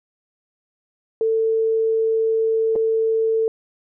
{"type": "tone with dropouts", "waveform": "sine", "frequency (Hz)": 446.3, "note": "A4", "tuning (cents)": 25, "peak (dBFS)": -16, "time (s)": [1.21, 3.48], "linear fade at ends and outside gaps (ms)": 1, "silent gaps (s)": [2.755, 2.76], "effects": []}